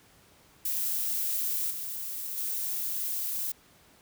violet noise with level steps, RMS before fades -30 / -36 / -32 dBFS, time 0.65-3.52 s, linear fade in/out 5 ms, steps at 1.7 / 2.37 s, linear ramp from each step 10 ms, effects pink hiss -59 dBFS RMS until 4.01 s + high-pass 60 Hz 12 dB/octave

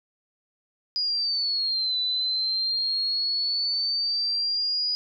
sine exponential two-way sweep, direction down then up, 4926 to 3978 to 4926 Hz, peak -23 dBFS, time 0.96-4.95 s, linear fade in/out 0 ms, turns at 1.99 s, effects none

